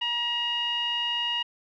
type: tone with low-pass filter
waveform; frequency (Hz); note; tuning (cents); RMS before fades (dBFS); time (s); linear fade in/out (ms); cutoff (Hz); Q
sawtooth; 952; A#5; +36; -28; 0.01-1.43; 10; 2900; 8.7
effects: none